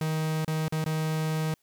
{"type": "tone with dropouts", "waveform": "45% pulse", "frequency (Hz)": 157.3, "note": "D#3", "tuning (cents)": 19, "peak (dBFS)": -26, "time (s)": [0.01, 1.54], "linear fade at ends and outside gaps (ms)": 2, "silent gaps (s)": [[0.447, 0.478], [0.682, 0.723], [0.842, 0.861]], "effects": ["white hiss -71 dBFS RMS until 1.62 s"]}